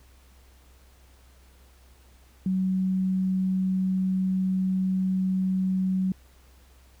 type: tone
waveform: sine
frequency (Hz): 187.7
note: F#3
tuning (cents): +25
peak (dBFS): -22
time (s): 2.46-6.12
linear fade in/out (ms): 2
effects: added 64 Hz sine -53 dBFS peak until 7 s + pink hiss -60 dBFS RMS until 7 s